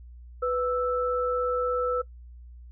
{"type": "tone pair together", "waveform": "sine", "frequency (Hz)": [496.7, 1320], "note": ["B4", "E6"], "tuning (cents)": [10, 2], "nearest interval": "octave + perfect fourth", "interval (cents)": 1692, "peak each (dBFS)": [-25, -28], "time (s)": [0.42, 2.02], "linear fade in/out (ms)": 10, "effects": ["noise-tail reverb RT60 0.1 s tail -19 dB re dry", "added 60 Hz sine -43 dBFS peak until 2.71 s"]}